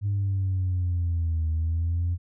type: linear two-way sweep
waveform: sine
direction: down then up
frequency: 102.2 to 79.1 to 88.1 Hz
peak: -21 dBFS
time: 0.01-2.18 s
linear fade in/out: 50 ms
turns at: 1.49 s
effects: tanh soft clip ceiling -20 dBFS